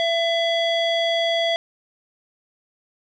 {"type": "tone with low-pass filter", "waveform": "square", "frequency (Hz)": 670, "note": "E5", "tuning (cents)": 28, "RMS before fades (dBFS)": -21, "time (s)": [0, 1.56], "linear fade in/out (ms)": 0, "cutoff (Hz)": 3500, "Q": 3.4, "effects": []}